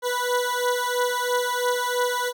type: beating tone pair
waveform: 20% pulse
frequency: 490.8 / 493.8 Hz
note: B4 / B4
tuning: -11 / 0 cents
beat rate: 3 Hz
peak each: -20 dBFS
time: 0.02-2.33 s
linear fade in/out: 50 ms
effects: none